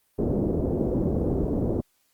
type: low-pass noise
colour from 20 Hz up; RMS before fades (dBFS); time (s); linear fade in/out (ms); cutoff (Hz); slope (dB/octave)
white; -25; 0.18-1.81; 10; 440; 24
effects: white hiss -68 dBFS RMS until 2.13 s + Opus 32 kbps